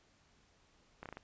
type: slowing click train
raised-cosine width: 0.5 ms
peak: -30 dBFS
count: 5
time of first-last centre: 1.03-1.171 s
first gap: 27 ms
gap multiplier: 1.18
effects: pink hiss -69 dBFS RMS until 1.23 s + resampled to 16000 Hz